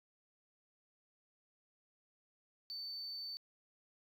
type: tone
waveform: sine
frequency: 4536 Hz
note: C#8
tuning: 39 cents sharp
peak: -40 dBFS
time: 2.7-3.37 s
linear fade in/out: 0 ms
effects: tanh soft clip ceiling -40 dBFS